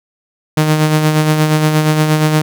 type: tone with tremolo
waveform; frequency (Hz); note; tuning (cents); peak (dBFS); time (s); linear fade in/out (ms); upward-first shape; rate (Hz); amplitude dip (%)
sawtooth; 154.3; D#3; -14; -4; 0.57-2.42; 5; sine; 8.5; 45
effects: none